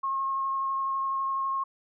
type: tone with vibrato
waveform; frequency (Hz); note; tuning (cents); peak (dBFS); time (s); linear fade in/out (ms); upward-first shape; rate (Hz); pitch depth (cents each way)
sine; 1080; C#6; -45; -26; 0.03-1.64; 10; sine; 12; 10
effects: none